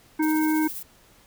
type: harmonic tone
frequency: 311.1 Hz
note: D#4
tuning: in tune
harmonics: 1 / 3 / 5 / 7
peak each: -20 / -30 / -34 / -37 dBFS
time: 0.19-0.68 s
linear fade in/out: 10 ms
type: noise with tremolo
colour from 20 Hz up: violet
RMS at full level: -33 dBFS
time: 0.22-0.83 s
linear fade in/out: 10 ms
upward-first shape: triangle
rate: 15 Hz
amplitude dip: 50%
effects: pink hiss -56 dBFS RMS until 1.26 s